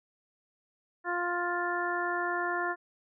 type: harmonic tone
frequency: 350.9 Hz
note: F4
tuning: 8 cents sharp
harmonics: 1 / 2 / 3 / 4 / 5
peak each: -35 / -35 / -35 / -35 / -35 dBFS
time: 1.04-2.76 s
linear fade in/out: 50 ms
effects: none